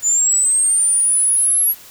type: linear sweep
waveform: sine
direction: up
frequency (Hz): 6970 to 11480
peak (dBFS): -12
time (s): 0.02-1.75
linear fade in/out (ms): 50
effects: white hiss -41 dBFS RMS until 1.9 s